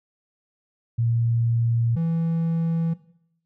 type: tone pair in turn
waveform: sine / triangle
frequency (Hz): 116.54 / 165.28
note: A#2 / E3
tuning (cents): 0 / +5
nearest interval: tritone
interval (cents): 605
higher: second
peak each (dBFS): -19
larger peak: neither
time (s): 0.98-1.96 / 1.96-2.94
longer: neither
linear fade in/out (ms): 10
effects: noise-tail reverb RT60 0.7 s tail -17 dB re dry